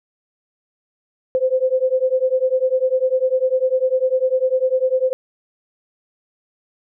sine beating tone pair, 512 / 522 Hz, C5 / C5, -38 / -4 cents, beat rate 10 Hz, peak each -18 dBFS, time 1.35-5.13 s, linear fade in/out 0 ms, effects none

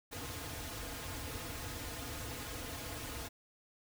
pink noise with comb filter, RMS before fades -43 dBFS, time 0.11-3.29 s, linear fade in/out 20 ms, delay 5.2 ms, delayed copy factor -0.95, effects none

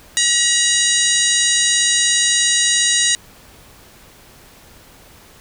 harmonic tone with a mistuned harmonic, 957 Hz, A#5, 45 cents sharp, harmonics 2 / 3 / 4 / 5 / 6 / 7 / 8 / 9 / 10, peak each -21 / -23 / -19 / -26 / -24 / -18 / -26 / -22 / -30 dBFS, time 0.17-3.15 s, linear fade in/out 0 ms, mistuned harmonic 9, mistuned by +21 cents, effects pink hiss -45 dBFS RMS until 5.4 s

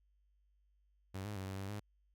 sawtooth tone with pitch steps, 95.8 / 104.2 / 95.4 / 96.2 / 97.6 / 103.6 Hz, G2 / G#2 / G2 / G2 / G2 / G#2, -39 / +6 / -47 / -32 / -7 / -4 cents, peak -37 dBFS, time 1.14-1.8 s, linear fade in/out 10 ms, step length 110 ms, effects added 50 Hz sine -70 dBFS peak until 2.14 s

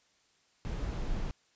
brown noise, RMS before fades -34 dBFS, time 0.65-1.31 s, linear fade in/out 0 ms, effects white hiss -69 dBFS RMS until 1.55 s + resampled to 16000 Hz

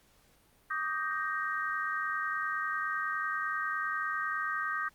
sine chord, Eb major seventh, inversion third, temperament equal with one note detuned, 1154.5 / 1244.5 / 1568 / 1864.7 Hz, D6 / Eb6 / G6 / Bb6, -30 / 0 / 0 / 0 cents, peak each -40 / -35 / -35 / -37 dBFS, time 0.7-4.89 s, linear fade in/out 10 ms, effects pink hiss -65 dBFS RMS until 4.94 s + Opus 48 kbps

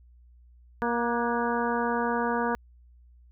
harmonic tone with a mistuned harmonic, 236.4 Hz, A#3, 24 cents sharp, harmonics 1 / 2 / 3 / 4 / 5 / 6 / 7, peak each -30 / -30 / -34 / -30 / -35 / -35 / -37 dBFS, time 0.82-2.55 s, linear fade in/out 0 ms, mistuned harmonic 6, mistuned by +57 cents, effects added 60 Hz sine -52 dBFS peak until 3.31 s

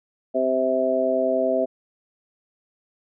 harmonic tone, 130.2 Hz, C3, 8 cents flat, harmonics 2 / 3 / 4 / 5, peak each -27 / -27 / -25 / -21 dBFS, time 0.34-1.66 s, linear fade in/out 20 ms, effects none

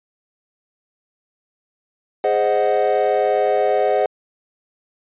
triangle chord, Ab dominant seventh, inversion none, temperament equal, 415.3 / 523.3 / 622.3 / 740 Hz, Ab4 / C5 / Eb5 / Gb5, 0 / 0 / 0 / 0 cents, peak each -18 dBFS, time 2.24-4.06 s, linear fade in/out 2 ms, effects tanh soft clip ceiling -5 dBFS + resampled to 8000 Hz

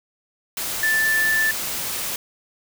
sine tone in noise, 1760 Hz, A6, in tune, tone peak -17 dBFS, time 0.83-1.51 s, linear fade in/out 2 ms, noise white, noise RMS -27 dBFS, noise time 0.57-2.16 s, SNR +7 dB, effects none

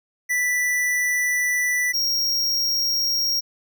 square tone pair in turn, 1975.5 / 5588 Hz, B6 / F8, 0 / 0 cents, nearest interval octave + tritone, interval 1800 cents, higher second, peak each -20 dBFS, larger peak neither, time 0.29-1.93 / 1.93-3.41 s, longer first, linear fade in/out 20 ms, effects none

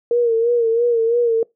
sine tone with vibrato, 466.2 Hz, A#4, in tune, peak -13 dBFS, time 0.11-1.43 s, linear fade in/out 2 ms, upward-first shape sine, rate 3 Hz, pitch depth 59 cents each way, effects noise-tail reverb RT60 0.2 s tail -24 dB re dry

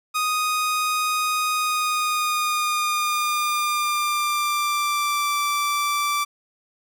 sawtooth tone with pitch glide, 1244.5 to 1167.9 Hz, D#6 to D6, 0 to -10 cents, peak -17 dBFS, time 0.14-6.25 s, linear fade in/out 20 ms, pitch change -110 cents, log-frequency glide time 1.52-5.38 s, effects none

